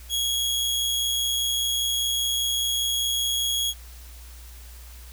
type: tone with amplitude modulation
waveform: sawtooth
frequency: 3316 Hz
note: G#7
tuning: 3 cents flat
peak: -18 dBFS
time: 0.09-3.74 s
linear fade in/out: 50 ms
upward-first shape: sine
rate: 125 Hz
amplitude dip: 35%
effects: added 60 Hz sine -41 dBFS peak until 5.12 s + white hiss -49 dBFS RMS until 5.12 s